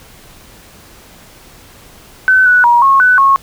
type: tone with pitch steps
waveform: sine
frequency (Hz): 1520 / 1478 / 953 / 1090 / 1496 / 1093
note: F#6 / F#6 / A#5 / C#6 / F#6 / C#6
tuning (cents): +46 / -2 / +38 / -29 / +19 / -25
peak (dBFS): -5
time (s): 2.28-3.36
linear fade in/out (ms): 0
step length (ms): 180
effects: pink hiss -40 dBFS RMS until 3.42 s